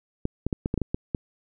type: clicks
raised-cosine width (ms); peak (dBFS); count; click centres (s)
3; -12; 9; 0.254 / 0.466 / 0.528 / 0.659 / 0.741 / 0.777 / 0.817 / 0.945 / 1.148
effects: none